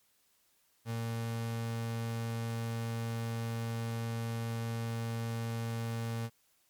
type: tone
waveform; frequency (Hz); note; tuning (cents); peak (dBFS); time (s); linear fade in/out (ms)
35% pulse; 115; A#2; -23; -32; 0.85-6.3; 50
effects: white hiss -71 dBFS RMS until 6.69 s + MP3 96 kbps